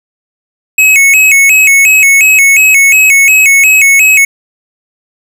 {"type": "tone with vibrato", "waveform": "square", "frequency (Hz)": 2374, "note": "D7", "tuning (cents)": 18, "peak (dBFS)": -3, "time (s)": [0.78, 4.25], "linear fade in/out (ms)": 5, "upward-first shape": "square", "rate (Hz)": 2.8, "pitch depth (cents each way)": 130, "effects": []}